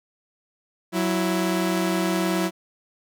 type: tone pair together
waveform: sawtooth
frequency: 185 / 330.9 Hz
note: F#3 / E4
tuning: 0 / +7 cents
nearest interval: minor seventh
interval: 1007 cents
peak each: -20 / -20 dBFS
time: 0.92-2.51 s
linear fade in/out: 50 ms
effects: none